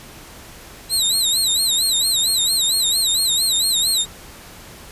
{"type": "tone with vibrato", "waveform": "25% pulse", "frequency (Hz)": 3953, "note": "B7", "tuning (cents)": 1, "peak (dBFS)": -11, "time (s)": [0.89, 4.06], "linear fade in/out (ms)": 50, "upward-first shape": "sine", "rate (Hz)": 4.4, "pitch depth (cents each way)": 140, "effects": ["pink hiss -40 dBFS RMS until 4.91 s", "resampled to 32000 Hz"]}